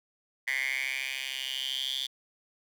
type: tone with high-pass filter sweep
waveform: 10% pulse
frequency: 132.9 Hz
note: C3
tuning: 27 cents sharp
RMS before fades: -33 dBFS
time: 0.47-2.07 s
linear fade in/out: 10 ms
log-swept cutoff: 2000 to 3500 Hz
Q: 8.1
effects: none